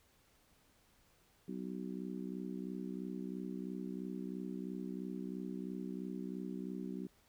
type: harmonic tone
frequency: 63 Hz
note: B1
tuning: 35 cents sharp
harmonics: 3 / 4 / 5 / 6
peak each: -43 / -45 / -47 / -49 dBFS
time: 1.48-7.07 s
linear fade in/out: 5 ms
effects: pink hiss -70 dBFS RMS until 7.28 s